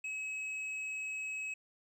triangle tone with hard clipping, 2563 Hz, E7, 49 cents flat, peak -38 dBFS, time 0.04-1.54 s, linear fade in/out 5 ms, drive 8 dB, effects none

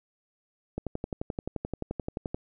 click train, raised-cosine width 2 ms, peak -18 dBFS, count 19, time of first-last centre 0.78-2.345 s, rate 11.5 Hz, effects none

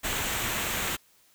pink noise with comb filter, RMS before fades -30 dBFS, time 0.03-0.97 s, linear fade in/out 20 ms, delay 0.2 ms, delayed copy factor -0.5, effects white hiss -62 dBFS RMS until 1.34 s

